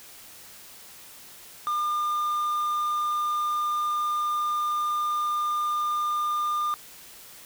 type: tone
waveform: triangle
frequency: 1205 Hz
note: D6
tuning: 44 cents sharp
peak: -22 dBFS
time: 1.67-6.74 s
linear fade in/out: 0 ms
effects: white hiss -47 dBFS RMS until 7.45 s